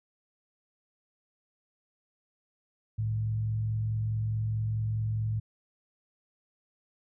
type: tone with frequency modulation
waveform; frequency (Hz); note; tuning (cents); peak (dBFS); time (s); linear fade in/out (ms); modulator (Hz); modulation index
sine; 109.3; A2; -11; -27; 2.98-5.4; 10; 44.7; 0.37
effects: none